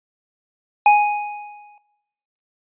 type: tone with exponential decay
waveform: square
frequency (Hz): 830.6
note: G#5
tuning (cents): 0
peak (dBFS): -8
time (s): 0.86-1.78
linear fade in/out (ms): 2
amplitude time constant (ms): 200
effects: noise-tail reverb RT60 1.0 s tail -18 dB re dry + resampled to 8000 Hz